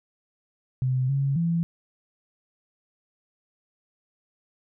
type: tone with pitch steps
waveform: sine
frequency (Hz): 128.8 / 138 / 168.1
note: C3 / C#3 / E3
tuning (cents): -27 / -7 / +34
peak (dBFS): -21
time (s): 0.82-1.63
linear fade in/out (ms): 0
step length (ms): 270
effects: none